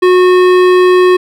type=tone with hard clipping; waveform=sine; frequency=364.6 Hz; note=F#4; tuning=25 cents flat; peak=-6 dBFS; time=0.02-1.17 s; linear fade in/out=10 ms; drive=15 dB; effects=none